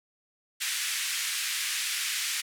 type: band-pass noise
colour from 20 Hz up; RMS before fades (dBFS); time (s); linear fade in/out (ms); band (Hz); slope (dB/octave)
pink; -31; 0.6-2.42; 20; 1800 to 12000; 24
effects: none